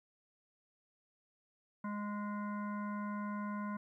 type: harmonic tone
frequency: 206.9 Hz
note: G#3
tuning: 6 cents flat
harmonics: 1 / 3 / 5 / 7 / 9 / 10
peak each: -38 / -51 / -44 / -50 / -61 / -59 dBFS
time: 1.84-3.77 s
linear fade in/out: 5 ms
effects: 13-bit